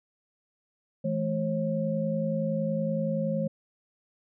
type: tone cluster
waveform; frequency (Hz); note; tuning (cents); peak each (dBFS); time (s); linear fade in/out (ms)
sine; 163.7 / 214.4 / 540; E3 / A3 / C#5; -12 / -45 / -45; -30; 1.04-3.48; 10
effects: none